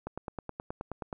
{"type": "click train", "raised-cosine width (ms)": 1, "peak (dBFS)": -22, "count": 11, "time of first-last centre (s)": [0.07, 1.128], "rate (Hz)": 9.45, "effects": []}